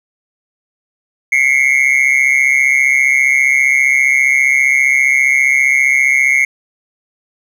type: tone with amplitude modulation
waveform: triangle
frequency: 2157 Hz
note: C#7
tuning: 48 cents flat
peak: -3 dBFS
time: 1.32-6.45 s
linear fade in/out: 5 ms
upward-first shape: sine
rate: 135 Hz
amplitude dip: 95%
effects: none